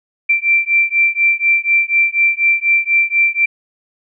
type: beating tone pair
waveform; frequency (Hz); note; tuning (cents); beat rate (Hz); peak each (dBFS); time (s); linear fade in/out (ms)
sine; 2349 / 2353.1; D7 / D7; 0 / +3; 4.1; -14; 0.29-3.46; 10
effects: none